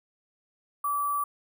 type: tone with sample-and-hold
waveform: sine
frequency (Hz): 1154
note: D6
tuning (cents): -31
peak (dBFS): -25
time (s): 0.84-1.24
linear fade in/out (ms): 5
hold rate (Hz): 11025
effects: none